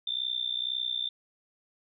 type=tone with amplitude modulation; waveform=sine; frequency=3569 Hz; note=A7; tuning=24 cents sharp; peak=-25 dBFS; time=0.07-1.09 s; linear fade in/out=5 ms; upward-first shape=sine; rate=62 Hz; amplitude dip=90%; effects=none